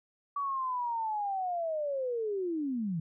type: linear sweep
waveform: sine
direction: down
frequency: 1145 to 153.9 Hz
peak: -30 dBFS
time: 0.36-3 s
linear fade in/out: 5 ms
effects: none